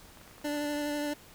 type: clicks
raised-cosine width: 0.5 ms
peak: -37 dBFS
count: 12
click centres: 0.173 / 0.214 / 0.277 / 0.312 / 0.381 / 0.415 / 0.462 / 0.545 / 0.576 / 0.641 / 0.735 / 0.785 s
type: tone with vibrato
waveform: 25% pulse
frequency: 293.7 Hz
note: D4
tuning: in tune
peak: -27 dBFS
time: 0.44-1.14 s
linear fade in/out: 10 ms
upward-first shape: sine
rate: 12 Hz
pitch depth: 15 cents each way
effects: pink hiss -54 dBFS RMS until 1.34 s